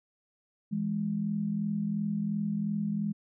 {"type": "tone pair together", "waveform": "sine", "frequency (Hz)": [164.85, 207.7], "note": ["E3", "G#3"], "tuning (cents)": [0, 0], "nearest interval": "major third", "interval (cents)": 400, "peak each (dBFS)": [-34, -29], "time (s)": [0.71, 3.13], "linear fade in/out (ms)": 20, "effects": []}